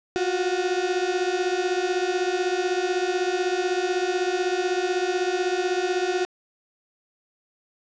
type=beating tone pair; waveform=35% pulse; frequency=354.8 / 370.8 Hz; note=F4 / F#4; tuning=+27 / +4 cents; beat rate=16 Hz; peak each=-24 / -23 dBFS; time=0.16-6.25 s; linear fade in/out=0 ms; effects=resampled to 16000 Hz + 8-bit